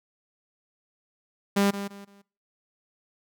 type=tone with echo; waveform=sawtooth; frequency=200 Hz; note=G3; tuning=35 cents sharp; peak=-16 dBFS; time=1.56-1.71 s; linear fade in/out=10 ms; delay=170 ms; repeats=3; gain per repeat=-11 dB; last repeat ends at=2.22 s; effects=noise-tail reverb RT60 0.4 s tail -22 dB re dry